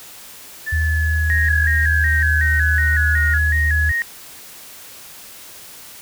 sine exponential sweep, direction down, 1760 to 1429 Hz, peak -21 dBFS, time 0.66-3.39 s, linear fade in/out 20 ms
sine tone with pitch glide, 78.6 to 77.65 Hz, D#2 to D#2, +18 to -3 cents, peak -16 dBFS, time 0.72-3.92 s, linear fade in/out 10 ms, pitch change -21 cents, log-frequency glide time 1.35-3.49 s
sine tone with vibrato, 1774 Hz, A6, 14 cents sharp, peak -17 dBFS, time 1.3-4.02 s, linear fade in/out 0 ms, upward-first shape square, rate 2.7 Hz, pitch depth 88 cents each way
effects white hiss -39 dBFS RMS until 6.01 s

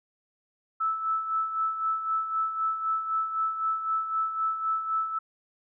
sine tone with tremolo, 1312 Hz, E6, 9 cents flat, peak -23 dBFS, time 0.8-5.19 s, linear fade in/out 10 ms, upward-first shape sine, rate 3.9 Hz, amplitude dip 60%, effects none

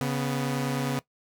sawtooth tone pair together, 138.59 / 247.6 Hz, C#3 / B3, 0 / +5 cents, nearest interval minor seventh, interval 1005 cents, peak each -24 / -26 dBFS, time 0.01-0.99 s, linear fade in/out 0 ms, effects noise-tail reverb RT60 0.1 s tail -18 dB re dry

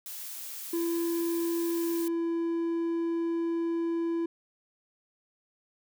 blue noise, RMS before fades -40 dBFS, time 0.06-2.08 s, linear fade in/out 2 ms
triangle tone with pitch glide, 337.6 to 334.7 Hz, E4 to E4, +41 to +26 cents, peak -25 dBFS, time 0.73-4.26 s, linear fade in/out 5 ms, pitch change -15 cents, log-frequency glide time 1.69-2.22 s
effects none

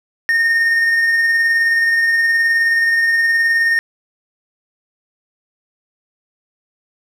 triangle tone with tremolo, 1836 Hz, A#6, 27 cents flat, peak -9 dBFS, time 0.29-3.79 s, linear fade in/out 0 ms, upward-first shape sine, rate 19 Hz, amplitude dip 25%, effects none

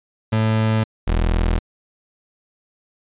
30% pulse tone pair in turn, 110.1 / 41.24 Hz, A2 / E1, +2 / +2 cents, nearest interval octave + perfect fourth, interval 1700 cents, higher first, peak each -13 dBFS, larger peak neither, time 0.32-0.84 / 1.07-1.59 s, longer neither, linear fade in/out 10 ms, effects resampled to 8000 Hz

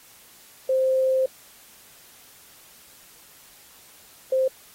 sine tone pair in turn, 523.3 / 523.3 Hz, C5 / C5, 0 / 0 cents, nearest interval unison, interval 0 cents, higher neither, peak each -18 dBFS, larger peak neither, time 0.69-1.26 / 4.32-4.48 s, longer first, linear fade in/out 5 ms, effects white hiss -51 dBFS RMS until 4.74 s + AAC 48 kbps

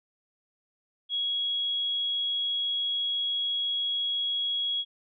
sine tone, 3322 Hz, G#7, in tune, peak -26 dBFS, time 1.09-4.85 s, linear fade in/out 50 ms, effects none

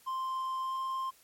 triangle tone with pitch glide, 1046.5 to 1053.2 Hz, C6 to C6, 0 to +11 cents, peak -30 dBFS, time 0.06-1.11 s, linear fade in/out 20 ms, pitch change +11 cents, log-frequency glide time 0.61-0.78 s, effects white hiss -62 dBFS RMS until 1.23 s + MP3 64 kbps

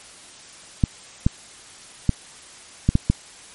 clicks, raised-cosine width 5 ms, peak -3 dBFS, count 6, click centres 0.838 / 1.265 / 2.093 / 2.89 / 2.954 / 3.1 s, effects white hiss -44 dBFS RMS until 3.54 s + MP3 48 kbps

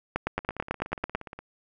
two click trains, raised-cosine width 0.5 ms, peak -24 / -11 dBFS, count 18 / 10, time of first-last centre 0.39-1.39 / 0.16-1.15 s, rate 17 / 9.09 Hz, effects none

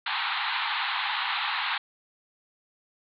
pink band-pass noise, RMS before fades -29 dBFS, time 0.06-1.78 s, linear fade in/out 5 ms, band 790 to 4200 Hz, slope 96 dB/octave, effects none

